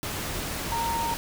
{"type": "tone in noise", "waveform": "sine", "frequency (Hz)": 925, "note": "A#5", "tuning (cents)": -14, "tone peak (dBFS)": -26, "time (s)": [0.72, 1.14], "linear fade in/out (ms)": 0, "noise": "pink", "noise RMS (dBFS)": -32, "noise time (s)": [0.03, 1.17], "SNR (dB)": 3, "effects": []}